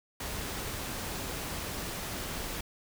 pink noise, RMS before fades -37 dBFS, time 0.2-2.61 s, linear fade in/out 5 ms, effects none

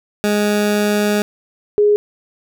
20% pulse / sine tone pair in turn, 207.7 / 415.4 Hz, G#3 / G#4, 0 / 0 cents, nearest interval octave, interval 1200 cents, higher second, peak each -9 dBFS, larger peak neither, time 0.24-1.22 / 1.78-1.96 s, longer first, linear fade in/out 0 ms, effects none

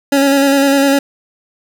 25% pulse tone with vibrato, 277.2 Hz, C#4, in tune, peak -5 dBFS, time 0.12-0.99 s, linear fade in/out 5 ms, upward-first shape square, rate 9.9 Hz, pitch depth 22 cents each way, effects none

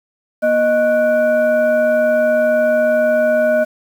sine tone with frequency modulation, 619 Hz, D#5, 9 cents flat, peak -11 dBFS, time 0.42-3.65 s, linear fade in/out 20 ms, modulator 858 Hz, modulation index 0.59, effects 7-bit

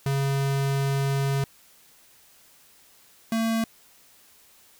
square tone pair in turn, 137.8 / 225.7 Hz, C#3 / A3, -10 / +44 cents, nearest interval major sixth, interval 854 cents, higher second, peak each -23 dBFS, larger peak neither, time 0.06-1.44 / 3.32-3.64 s, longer first, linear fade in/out 2 ms, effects white hiss -56 dBFS RMS until 4.79 s

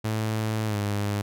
sawtooth tone with pitch glide, 109.3 to 102.57 Hz, A2 to G#2, -11 to -21 cents, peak -21 dBFS, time 0.04-1.22 s, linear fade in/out 10 ms, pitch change -110 cents, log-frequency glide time 0.66-0.77 s, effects none

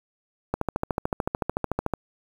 click train, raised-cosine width 1 ms, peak -10 dBFS, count 20, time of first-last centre 0.54-1.937 s, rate 13.6 Hz, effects 7-bit

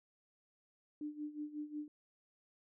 sine tone with tremolo, 298.7 Hz, D4, 29 cents sharp, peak -38 dBFS, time 1.01-1.88 s, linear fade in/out 2 ms, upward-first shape sine, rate 5.5 Hz, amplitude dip 80%, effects none

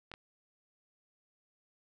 clicks, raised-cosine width 0.3 ms, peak -29 dBFS, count 2, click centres 0.116 / 0.139 s, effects none

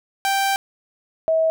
sawtooth / sine tone pair in turn, 784 / 644.2 Hz, G5 / E5, 0 / -40 cents, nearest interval minor third, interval 340 cents, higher first, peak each -14 / -15 dBFS, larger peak first, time 0.25-0.56 / 1.28-1.5 s, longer first, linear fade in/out 0 ms, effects none

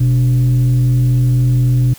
sine tone with frequency modulation, 125 Hz, B2, 21 cents sharp, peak -8 dBFS, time 0-1.94 s, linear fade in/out 10 ms, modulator 166 Hz, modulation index 0.32, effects tanh soft clip ceiling -5 dBFS + white hiss -40 dBFS RMS until 1.98 s

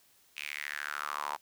sawtooth tone with high-pass filter sweep, 73.42 Hz, D2, in tune, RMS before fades -38 dBFS, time 0.36-1.37 s, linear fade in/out 20 ms, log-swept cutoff 2600 to 900 Hz, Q 5.4, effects white hiss -65 dBFS RMS until 1.41 s

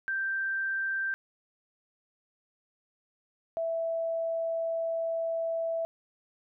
sine tone pair in turn, 1569 / 659.7 Hz, G6 / E5, +1 / +1 cents, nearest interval octave + minor third, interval 1500 cents, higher first, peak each -28 dBFS, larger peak neither, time 0.08-1.14 / 3.57-5.85 s, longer second, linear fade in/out 0 ms, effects none

